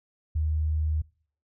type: tone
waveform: sine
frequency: 77.4 Hz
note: D#2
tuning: 9 cents flat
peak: -23 dBFS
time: 0.35-1.02 s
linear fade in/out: 10 ms
effects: noise-tail reverb RT60 0.5 s tail -24 dB re dry